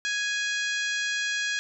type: harmonic tone with a mistuned harmonic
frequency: 830.6 Hz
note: G#5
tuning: in tune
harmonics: 2 / 3 / 4 / 5 / 6 / 7 / 8 / 9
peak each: -28 / -34 / -34 / -38 / -40 / -39 / -41 / -44 dBFS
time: 0.05-1.59 s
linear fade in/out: 0 ms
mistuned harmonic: 6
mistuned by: -38 cents
effects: none